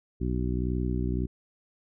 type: harmonic tone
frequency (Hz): 61.74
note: B1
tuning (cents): 0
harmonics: 1 / 2 / 3 / 4 / 5 / 6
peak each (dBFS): -29 / -32 / -34 / -35 / -36 / -37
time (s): 0.2-1.27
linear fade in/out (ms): 20
effects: none